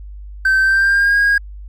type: tone with pitch glide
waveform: triangle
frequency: 1548 to 1634.4 Hz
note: G6 to G#6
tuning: -22 to -28 cents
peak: -8 dBFS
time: 0.45-1.38 s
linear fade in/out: 5 ms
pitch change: +94 cents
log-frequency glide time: 0.61-1.17 s
effects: tanh soft clip ceiling -5 dBFS + added 50 Hz sine -30 dBFS peak until 1.68 s